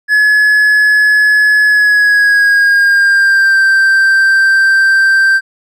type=tone with pitch glide; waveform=triangle; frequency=1700 to 1567.9 Hz; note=G#6 to G6; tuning=+40 to 0 cents; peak=-4 dBFS; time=0.08-5.41 s; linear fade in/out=50 ms; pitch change=-140 cents; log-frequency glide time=1.66-3.6 s; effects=none